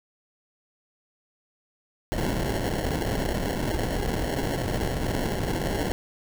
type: noise with sample-and-hold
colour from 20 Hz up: pink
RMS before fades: -27 dBFS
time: 2.12-5.92 s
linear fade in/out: 0 ms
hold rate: 1225 Hz
effects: none